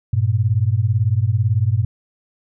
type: beating tone pair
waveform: sine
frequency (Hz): 99.3 / 117.3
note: G2 / A#2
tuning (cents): +23 / +11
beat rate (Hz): 18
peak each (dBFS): -17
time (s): 0.13-1.85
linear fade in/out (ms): 5
effects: none